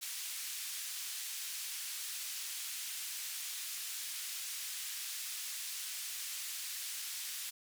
white band-pass noise, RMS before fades -42 dBFS, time 0.01-7.51 s, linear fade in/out 20 ms, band 2200 to 12000 Hz, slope 12 dB/octave, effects none

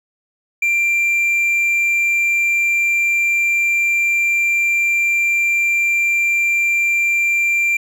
triangle tone, 2368 Hz, D7, 14 cents sharp, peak -12 dBFS, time 0.62-7.77 s, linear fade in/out 5 ms, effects none

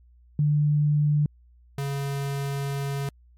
sine / square tone pair in turn, 148.3 / 139.58 Hz, D3 / C#3, +17 / +12 cents, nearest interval minor second, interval 105 cents, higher first, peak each -18 / -27 dBFS, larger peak first, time 0.39-1.26 / 1.78-3.09 s, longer second, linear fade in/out 2 ms, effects added 60 Hz sine -52 dBFS peak until 3.37 s + MP3 96 kbps

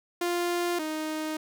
sawtooth tone pair in turn, 349.2 / 311.1 Hz, F4 / D#4, 0 / 0 cents, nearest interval major second, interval 200 cents, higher first, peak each -22 / -26 dBFS, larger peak first, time 0.21-0.79 / 0.79-1.37 s, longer neither, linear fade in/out 5 ms, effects none

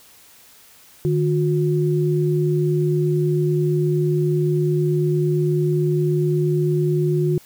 sine tone pair together, 151.52 / 360 Hz, D#3 / F#4, -46 / -47 cents, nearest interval octave + minor third, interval 1499 cents, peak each -18 / -20 dBFS, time 1.05-7.38 s, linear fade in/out 0 ms, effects white hiss -49 dBFS RMS until 7.45 s

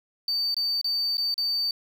sine tone with dropouts, 4590 Hz, D8, 40 cents flat, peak -21 dBFS, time 0.28-1.71 s, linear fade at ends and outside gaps 2 ms, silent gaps 0.544-0.566 / 0.814-0.844 / 1.171-1.18 / 1.342-1.379 s, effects tanh soft clip ceiling -22 dBFS + 8-bit

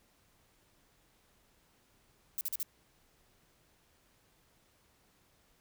violet noise bursts, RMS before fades -35 dBFS, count 4, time 2.38-2.629 s, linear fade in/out 0 ms, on 30 ms, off 43 ms, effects pink hiss -69 dBFS RMS until 5.6 s

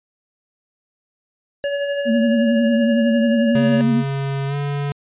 square tone with tremolo, 567 Hz, C#5, 39 cents sharp, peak -19 dBFS, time 1.64-3.81 s, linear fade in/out 0 ms, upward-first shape sine, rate 12 Hz, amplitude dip 35%
sine tone with vibrato, 230.9 Hz, A#3, 16 cents flat, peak -14 dBFS, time 2.05-4.04 s, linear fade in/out 50 ms, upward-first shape triangle, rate 11 Hz, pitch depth 76 cents each way
square tone with pitch glide, 137.7 to 142.89 Hz, C#3 to D3, -11 to -47 cents, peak -21 dBFS, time 3.55-4.92 s, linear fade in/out 2 ms, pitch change +64 cents, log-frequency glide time 4.47-4.55 s
effects resampled to 8000 Hz

